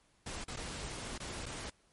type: noise with dropouts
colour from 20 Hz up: pink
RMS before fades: -42 dBFS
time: 0.26-1.7 s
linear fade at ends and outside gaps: 5 ms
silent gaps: 0.442-0.48 / 0.562-0.569 / 1.18-1.2 / 1.458-1.462 s
effects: pink hiss -70 dBFS RMS until 1.92 s + MP3 48 kbps